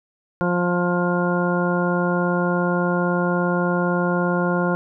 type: harmonic tone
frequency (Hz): 176.5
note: F3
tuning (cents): +19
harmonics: 1 / 2 / 3 / 4 / 5 / 6 / 8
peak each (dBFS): -21 / -25 / -25 / -30 / -31 / -29 / -27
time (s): 0.41-4.75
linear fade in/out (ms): 0
effects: none